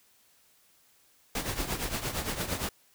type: noise with tremolo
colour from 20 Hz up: pink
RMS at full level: -30 dBFS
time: 1.35-2.69 s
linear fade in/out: 2 ms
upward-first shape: triangle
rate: 8.7 Hz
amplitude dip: 75%
effects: white hiss -64 dBFS RMS until 2.94 s